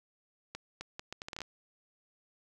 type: accelerating click train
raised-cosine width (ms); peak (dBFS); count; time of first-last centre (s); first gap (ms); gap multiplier
0.2; -23; 11; 0.55-1.417; 260; 0.71
effects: none